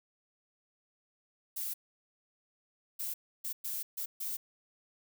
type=noise bursts at uneven times; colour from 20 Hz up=violet; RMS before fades=-37 dBFS; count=6; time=1.56-1.74 / 2.99-3.14 / 3.44-3.53 / 3.64-3.83 / 3.97-4.06 / 4.2-4.37 s; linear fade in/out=10 ms; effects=none